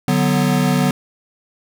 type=chord; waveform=square; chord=B minor; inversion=first; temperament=equal; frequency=146.83 / 185 / 246.9 Hz; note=D3 / F#3 / B3; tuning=0 / 0 / 0 cents; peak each=-19 dBFS; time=0.08-0.91 s; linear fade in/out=2 ms; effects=none